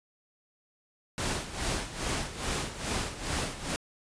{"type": "noise with tremolo", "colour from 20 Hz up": "pink", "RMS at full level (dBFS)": -30, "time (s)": [1.18, 3.76], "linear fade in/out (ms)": 0, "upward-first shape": "sine", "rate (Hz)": 2.4, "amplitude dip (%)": 75, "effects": ["resampled to 22050 Hz"]}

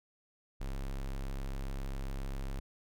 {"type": "tone", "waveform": "square", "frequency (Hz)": 33.7, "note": "C#1", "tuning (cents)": -48, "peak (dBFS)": -36, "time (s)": [0.6, 2.6], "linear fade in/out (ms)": 10, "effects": []}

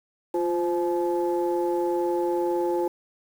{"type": "tone cluster", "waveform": "sine", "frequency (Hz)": [349.7, 519, 858], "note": ["F4", "C5", "A5"], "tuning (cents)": [2, -14, -44], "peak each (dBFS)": [-23, -28, -29], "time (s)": [0.34, 2.88], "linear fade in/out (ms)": 5, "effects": ["tanh soft clip ceiling -15 dBFS", "8-bit"]}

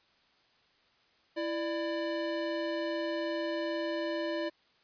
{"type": "tone pair together", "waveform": "square", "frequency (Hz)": [332.5, 594], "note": ["E4", "D5"], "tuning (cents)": [15, 20], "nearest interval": "minor seventh", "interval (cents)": 1005, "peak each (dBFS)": [-35, -35], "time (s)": [1.36, 4.5], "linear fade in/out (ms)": 20, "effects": ["white hiss -67 dBFS RMS until 4.83 s", "resampled to 11025 Hz"]}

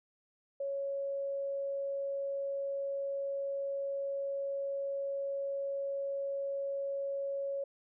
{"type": "tone", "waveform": "sine", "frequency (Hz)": 554.4, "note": "C#5", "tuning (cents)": 0, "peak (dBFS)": -33, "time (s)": [0.6, 7.64], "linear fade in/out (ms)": 5, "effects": []}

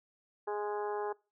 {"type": "harmonic tone", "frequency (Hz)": 207.7, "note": "G#3", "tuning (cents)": 0, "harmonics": [2, 3, 4, 5, 6, 7, 8], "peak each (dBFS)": [-35, -47, -38, -44, -50, -52, -51], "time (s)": [0.47, 1.13], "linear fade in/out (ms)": 10, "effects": ["noise-tail reverb RT60 0.3 s tail -23 dB re dry"]}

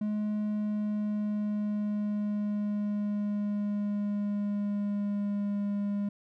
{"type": "tone with pitch glide", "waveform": "triangle", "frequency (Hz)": [210.7, 203.1], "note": ["G#3", "G#3"], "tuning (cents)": [25, -38], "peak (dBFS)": -26, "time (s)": [0.01, 6.09], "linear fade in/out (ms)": 5, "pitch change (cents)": -63, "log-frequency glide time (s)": [0.34, 5.66], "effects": []}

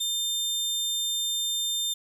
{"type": "tone", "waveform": "sawtooth", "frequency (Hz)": 3600, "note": "A7", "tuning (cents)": 39, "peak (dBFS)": -23, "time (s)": [0, 1.94], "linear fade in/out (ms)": 10, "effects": ["9-bit"]}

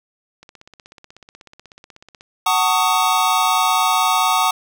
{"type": "click train", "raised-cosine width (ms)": 0.2, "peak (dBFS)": -25, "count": 30, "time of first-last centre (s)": [0.43, 2.209], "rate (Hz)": 16.3}
{"type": "chord", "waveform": "square", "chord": "D# half-diminished seventh", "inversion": "first", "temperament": "just", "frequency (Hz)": [746.7, 896, 1120.1, 1244.5], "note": ["F#5", "A5", "C#6", "D#6"], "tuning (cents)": [16, 31, 18, 0], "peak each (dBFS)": -21, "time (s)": [2.46, 4.51], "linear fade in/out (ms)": 5}
{"effects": []}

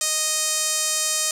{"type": "tone with band-pass filter", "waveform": "sawtooth", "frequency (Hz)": 622.3, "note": "D#5", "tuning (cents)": 0, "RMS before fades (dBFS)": -23, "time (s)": [0.01, 1.31], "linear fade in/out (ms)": 2, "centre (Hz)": 7500, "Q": 2.2, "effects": []}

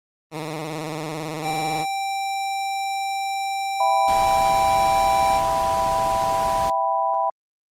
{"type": "tone with vibrato", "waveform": "10% pulse", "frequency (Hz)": 155.56, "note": "D#3", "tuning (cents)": 0, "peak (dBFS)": -19, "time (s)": [0.31, 1.86], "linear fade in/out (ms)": 50, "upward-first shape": "square", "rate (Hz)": 18, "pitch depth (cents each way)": 62}
{"type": "tone", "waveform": "square", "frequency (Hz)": 784, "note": "G5", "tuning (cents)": 0, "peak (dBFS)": -24, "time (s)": [1.42, 5.41], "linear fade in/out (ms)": 50}
{"type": "chord", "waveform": "sine", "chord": "E minor", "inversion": "none", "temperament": "equal", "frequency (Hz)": [659.3, 784, 987.8], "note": ["E5", "G5", "B5"], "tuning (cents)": [0, 0, 0], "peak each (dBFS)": [-25, -23, -22], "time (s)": [3.8, 7.3], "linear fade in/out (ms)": 5}
{"type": "noise", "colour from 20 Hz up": "pink", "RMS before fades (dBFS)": -32, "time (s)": [4.08, 6.7], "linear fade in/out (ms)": 2}
{"effects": ["low-pass 12000 Hz 12 dB/octave", "Opus 24 kbps"]}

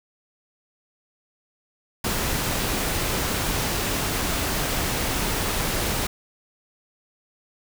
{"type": "noise", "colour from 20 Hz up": "pink", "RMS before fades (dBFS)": -25, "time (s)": [2.04, 6.07], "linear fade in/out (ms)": 5, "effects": []}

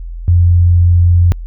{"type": "tone", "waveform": "sine", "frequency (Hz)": 87.31, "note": "F2", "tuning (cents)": 0, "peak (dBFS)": -5, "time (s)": [0.28, 1.32], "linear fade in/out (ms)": 0, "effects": ["added 42 Hz sine -22 dBFS peak until 1.46 s"]}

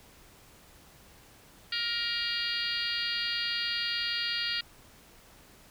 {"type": "harmonic tone", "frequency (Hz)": 469.8, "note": "A#4", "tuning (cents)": 13, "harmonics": [3, 4, 5, 6, 7, 8, 9, 10], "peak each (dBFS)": [-39, -37, -41, -36, -38, -40, -37, -35], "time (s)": [1.72, 4.61], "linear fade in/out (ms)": 5, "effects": ["pink hiss -56 dBFS RMS until 5.7 s"]}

